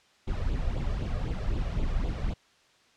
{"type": "noise with flanger", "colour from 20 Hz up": "brown", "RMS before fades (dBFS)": -29, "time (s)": [0.27, 2.34], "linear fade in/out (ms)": 10, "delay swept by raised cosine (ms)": [0.26, 1.76], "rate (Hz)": 3.9, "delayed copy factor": 0.65, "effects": ["white hiss -62 dBFS RMS until 2.96 s", "low-pass 5000 Hz 12 dB/octave"]}